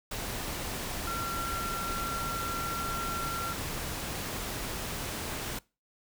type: tone in noise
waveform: sine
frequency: 1366 Hz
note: F6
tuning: 39 cents flat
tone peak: -33 dBFS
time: 1.07-3.53 s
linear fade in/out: 5 ms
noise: pink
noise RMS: -36 dBFS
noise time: 0.11-5.59 s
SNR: 0 dB
effects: noise-tail reverb RT60 0.3 s tail -23 dB re dry